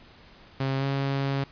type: tone with pitch glide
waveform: sawtooth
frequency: 134.7 to 137.61 Hz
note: C#3 to C#3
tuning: -49 to -12 cents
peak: -21 dBFS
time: 0.6-1.44 s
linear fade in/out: 5 ms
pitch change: +37 cents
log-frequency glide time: 0.78-0.84 s
effects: pink hiss -52 dBFS RMS until 1.51 s + resampled to 11025 Hz